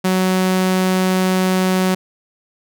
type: tone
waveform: sawtooth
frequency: 186.1 Hz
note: F#3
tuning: 10 cents sharp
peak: -10 dBFS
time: 0.04-1.95 s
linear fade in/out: 10 ms
effects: none